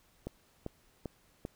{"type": "click train", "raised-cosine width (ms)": 2, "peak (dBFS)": -24, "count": 4, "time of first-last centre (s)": [0.27, 1.451], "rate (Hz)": 2.54, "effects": ["pink hiss -67 dBFS RMS until 1.55 s"]}